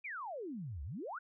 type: exponential two-way sweep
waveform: sine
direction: down then up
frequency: 2497 to 64.7 to 1590 Hz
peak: -40 dBFS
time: 0.04-1.19 s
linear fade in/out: 10 ms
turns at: 0.83 s
effects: none